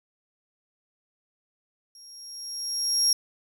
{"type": "tone with level ramp", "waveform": "35% pulse", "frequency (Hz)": 5588, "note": "F8", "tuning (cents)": 0, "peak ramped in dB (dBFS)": [-45, -15], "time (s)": [1.95, 3.13], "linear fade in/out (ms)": 2, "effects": []}